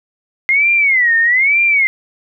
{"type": "tone with vibrato", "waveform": "sine", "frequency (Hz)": 2087, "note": "C7", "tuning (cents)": -5, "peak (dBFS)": -9, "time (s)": [0.49, 1.87], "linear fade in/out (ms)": 0, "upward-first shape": "sine", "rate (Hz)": 1.1, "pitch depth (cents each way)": 230, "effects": []}